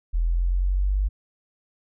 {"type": "exponential sweep", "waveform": "sine", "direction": "up", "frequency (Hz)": [41.03, 50.4], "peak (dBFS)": -19, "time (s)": [0.13, 1.09], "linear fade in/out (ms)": 20, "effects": []}